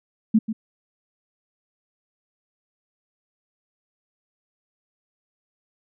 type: tone with echo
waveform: sine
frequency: 220 Hz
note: A3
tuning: in tune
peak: -12 dBFS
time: 0.34-0.39 s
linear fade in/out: 10 ms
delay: 140 ms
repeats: 1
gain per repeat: -11 dB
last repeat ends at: 0.53 s
effects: none